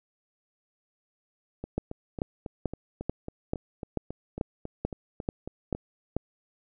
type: two click trains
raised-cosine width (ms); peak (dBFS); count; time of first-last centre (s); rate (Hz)
2; -22 / -14; 16 / 11; 1.64-5.75 / 1.78-6.166; 3.65 / 2.28
effects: none